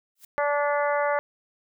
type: noise with exponential growth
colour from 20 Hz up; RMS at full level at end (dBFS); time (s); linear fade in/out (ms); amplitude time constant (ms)
blue; -41; 0.15-0.25; 5; 20
type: harmonic tone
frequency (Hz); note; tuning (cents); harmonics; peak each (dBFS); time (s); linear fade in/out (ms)
289.8; D4; -23; 2 / 3 / 4 / 5 / 6 / 7; -24 / -28 / -30 / -32 / -34 / -35; 0.38-1.19; 0
effects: none